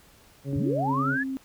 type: harmonic tone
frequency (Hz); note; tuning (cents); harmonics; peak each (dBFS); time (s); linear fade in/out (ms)
138.59; C#3; 0; 1 / 2 / 3 / 4; -29 / -35 / -39 / -41; 0.44-1.18; 50
type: tone with pitch glide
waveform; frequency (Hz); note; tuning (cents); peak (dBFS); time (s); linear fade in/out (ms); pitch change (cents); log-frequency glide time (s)
sine; 283.6 to 266.1; C#4 to C4; +40 to +29; -28; 0.53-1.37; 0; -111; 0.75-0.9
type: linear sweep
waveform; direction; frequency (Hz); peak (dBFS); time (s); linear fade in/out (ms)
sine; up; 49.35 to 1760; -25; 0.55-1.24; 20
effects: pink hiss -56 dBFS RMS until 1.44 s